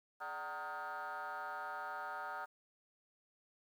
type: tone with frequency modulation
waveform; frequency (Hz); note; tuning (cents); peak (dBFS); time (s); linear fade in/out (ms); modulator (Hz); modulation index
sine; 1089; C#6; -31; -39; 0.2-2.46; 20; 166; 2.6
effects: tanh soft clip ceiling -38 dBFS + 11-bit